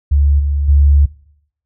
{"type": "tone with level steps", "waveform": "sine", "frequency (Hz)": 71.5, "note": "D2", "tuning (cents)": -46, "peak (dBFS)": [-8, -13, -6], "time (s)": [0.11, 1.06], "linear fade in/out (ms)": 10, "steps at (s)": [0.39, 0.68], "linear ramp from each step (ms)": 10, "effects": ["noise-tail reverb RT60 0.7 s tail -21 dB re dry"]}